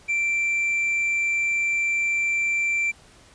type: tone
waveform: triangle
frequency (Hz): 2349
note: D7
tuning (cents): 0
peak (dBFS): -19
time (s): 0.08-2.92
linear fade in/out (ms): 20
effects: pink hiss -52 dBFS RMS until 3.34 s + resampled to 22050 Hz